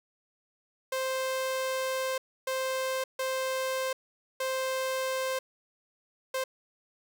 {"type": "tone bursts at uneven times", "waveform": "sawtooth", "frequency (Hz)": 523.3, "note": "C5", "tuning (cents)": 0, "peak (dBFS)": -25, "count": 5, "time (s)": [[0.92, 2.18], [2.47, 3.04], [3.19, 3.93], [4.4, 5.39], [6.34, 6.44]], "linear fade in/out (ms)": 5, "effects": []}